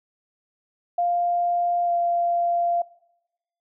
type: tone with pitch glide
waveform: sine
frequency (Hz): 699 to 691.8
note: F5 to F5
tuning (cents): +1 to -17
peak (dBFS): -19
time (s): 0.98-2.82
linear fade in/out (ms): 5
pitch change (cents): -18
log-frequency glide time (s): 1.85-1.91
effects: noise-tail reverb RT60 0.9 s tail -22 dB re dry